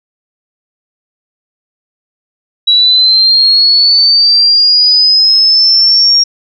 sine linear sweep, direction up, 3889 to 5588 Hz, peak -4 dBFS, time 2.67-6.24 s, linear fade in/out 10 ms, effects none

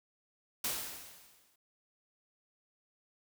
white noise with exponential decay, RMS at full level -33 dBFS, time 0.64-1.56 s, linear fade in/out 5 ms, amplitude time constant 200 ms, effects none

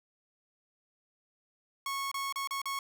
sawtooth tone with dropouts, 1100 Hz, C#6, 14 cents flat, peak -29 dBFS, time 1.86-2.79 s, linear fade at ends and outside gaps 2 ms, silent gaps 2.115-2.142 / 2.325-2.358 / 2.474-2.508 / 2.617-2.656 s, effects none

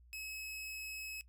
sawtooth tone, 2571 Hz, E7, 44 cents flat, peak -40 dBFS, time 0.13-1.21 s, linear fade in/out 0 ms, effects noise-tail reverb RT60 0.1 s tail -19 dB re dry + added 60 Hz sine -59 dBFS peak until 1.28 s

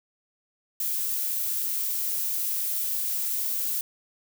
violet noise, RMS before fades -28 dBFS, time 0.8-3.81 s, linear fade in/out 2 ms, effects none

